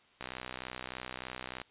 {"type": "click train", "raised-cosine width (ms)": 0.3, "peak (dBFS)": -23, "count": 90, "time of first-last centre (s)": [0.21, 1.616], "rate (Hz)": 63.3, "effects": ["white hiss -64 dBFS RMS until 1.7 s", "resampled to 8000 Hz"]}